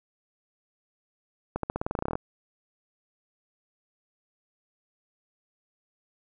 accelerating click train, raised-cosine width 1 ms, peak -14 dBFS, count 15, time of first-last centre 1.56-2.155 s, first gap 73 ms, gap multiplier 0.91, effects none

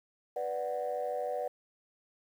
sine chord, B minor, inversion none, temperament equal, 493.9 / 587.3 / 740 Hz, B4 / D5 / F#5, 0 / 0 / 0 cents, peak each -35 / -35 / -36 dBFS, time 0.36-1.48 s, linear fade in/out 5 ms, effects tanh soft clip ceiling -25 dBFS + 10-bit

